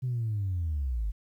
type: linear sweep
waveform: sine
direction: down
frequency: 130 to 47.19 Hz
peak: -26 dBFS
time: 0.02-1.12 s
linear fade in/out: 20 ms
effects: tanh soft clip ceiling -24 dBFS + 11-bit